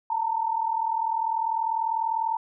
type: tone pair together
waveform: sine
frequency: 892.2 / 932.3 Hz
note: A5 / A#5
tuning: +24 / 0 cents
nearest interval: minor second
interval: 76 cents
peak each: -25 / -28 dBFS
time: 0.1-2.37 s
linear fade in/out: 5 ms
effects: none